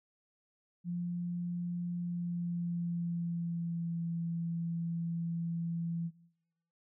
sine tone with pitch glide, 174.61 to 168.08 Hz, F3 to E3, 0 to +34 cents, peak -33 dBFS, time 0.84-6.11 s, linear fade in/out 50 ms, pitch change -66 cents, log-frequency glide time 1.96-4.03 s, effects noise-tail reverb RT60 0.8 s tail -19 dB re dry

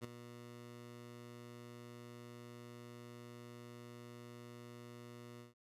15% pulse tone with ADSR envelope, 120 Hz, B2, 49 cents flat, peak -34 dBFS, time 0.01-5.54 s, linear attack 33 ms, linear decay 11 ms, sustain -11 dB, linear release 140 ms, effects resampled to 32000 Hz

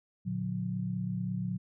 sine chord, Bb augmented, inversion none, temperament just, 116.54 / 145.68 / 182.1 Hz, Bb2 / D3 / F#3, 0 / -14 / -27 cents, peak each -36 / -39 / -33 dBFS, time 0.25-1.58 s, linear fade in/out 20 ms, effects none

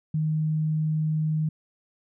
sine tone, 155.56 Hz, D#3, in tune, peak -22 dBFS, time 0.14-1.49 s, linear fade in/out 5 ms, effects none

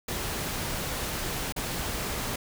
pink noise with dropouts, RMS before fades -32 dBFS, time 0.08-2.36 s, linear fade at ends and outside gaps 5 ms, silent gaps 1.524-1.562 s, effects none

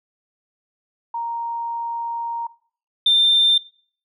sine tone pair in turn, 932.3 / 3588 Hz, A#5 / A7, 0 / +33 cents, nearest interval octave + major seventh, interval 2333 cents, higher second, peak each -23 / -11 dBFS, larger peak second, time 1.14-2.47 / 3.06-3.58 s, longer first, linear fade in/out 5 ms, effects noise-tail reverb RT60 0.5 s tail -20 dB re dry + tanh soft clip ceiling -7 dBFS

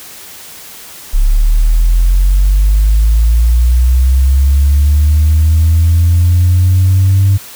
sine linear sweep, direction up, 34 to 98.6 Hz, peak -4 dBFS, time 1.13-7.38 s, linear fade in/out 20 ms, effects tanh soft clip ceiling -2 dBFS + white hiss -32 dBFS RMS until 7.55 s

